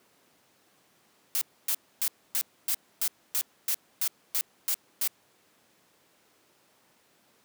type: noise bursts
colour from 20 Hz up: blue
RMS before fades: -27 dBFS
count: 12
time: 1.35-5.076 s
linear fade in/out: 0 ms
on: 63 ms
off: 270 ms
effects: pink hiss -64 dBFS RMS until 7.44 s + high-pass 200 Hz 12 dB/octave